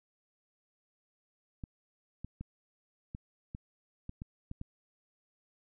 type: clicks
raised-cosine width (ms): 5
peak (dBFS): -28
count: 9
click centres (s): 1.638 / 2.246 / 2.41 / 3.149 / 3.549 / 4.094 / 4.219 / 4.514 / 4.614
effects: none